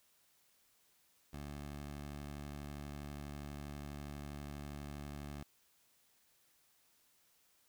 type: tone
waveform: 15% pulse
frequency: 72.3 Hz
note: D2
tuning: 27 cents flat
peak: -38 dBFS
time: 1.33-5.43 s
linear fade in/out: 5 ms
effects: white hiss -72 dBFS RMS until 7.68 s